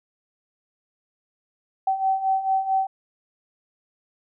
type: beating tone pair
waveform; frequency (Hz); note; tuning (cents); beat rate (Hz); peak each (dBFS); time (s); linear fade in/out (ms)
sine; 765 / 769.5; G5 / G5; -42 / -32; 4.5; -26 / -21; 1.87-2.87; 5
effects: none